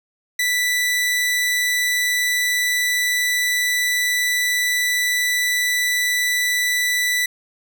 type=tone; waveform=sawtooth; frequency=1975.5 Hz; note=B6; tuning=in tune; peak=-14 dBFS; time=0.39-7.26 s; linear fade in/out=5 ms; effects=none